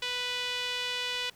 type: tone with band-pass filter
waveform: sawtooth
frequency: 494.2 Hz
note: B4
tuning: 1 cent sharp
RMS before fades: -33 dBFS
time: 0.02-1.3 s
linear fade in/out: 5 ms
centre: 3200 Hz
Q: 2.3
effects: pink hiss -59 dBFS RMS until 1.35 s